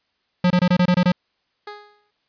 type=tone bursts; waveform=square; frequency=179.4 Hz; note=F3; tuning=47 cents sharp; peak=-14 dBFS; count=8; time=0.44-1.12 s; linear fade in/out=5 ms; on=64 ms; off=24 ms
type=tone with exponential decay; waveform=15% pulse; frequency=415.3 Hz; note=G#4; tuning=in tune; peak=-24 dBFS; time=1.67-2.11 s; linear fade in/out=5 ms; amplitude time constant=95 ms
effects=white hiss -69 dBFS RMS until 2.28 s + resampled to 11025 Hz